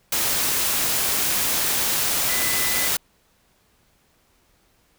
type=tone in noise; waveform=sine; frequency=2005 Hz; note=B6; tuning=26 cents sharp; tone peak=-29 dBFS; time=2.29-2.88 s; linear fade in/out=5 ms; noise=white; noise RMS=-22 dBFS; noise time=0.12-2.97 s; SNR=-10 dB; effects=pink hiss -62 dBFS RMS until 4.98 s